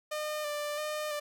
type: tone with vibrato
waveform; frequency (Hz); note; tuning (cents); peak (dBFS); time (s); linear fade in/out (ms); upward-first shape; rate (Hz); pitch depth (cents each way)
sawtooth; 599; D5; +34; -29; 0.11-1.2; 10; square; 1.5; 23
effects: none